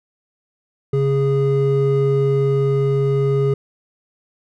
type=tone pair together; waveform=triangle; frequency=137.66 / 412.5 Hz; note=C#3 / G#4; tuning=-12 / -12 cents; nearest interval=octave + perfect fifth; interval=1900 cents; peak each=-15 dBFS; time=0.93-3.54 s; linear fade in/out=5 ms; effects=none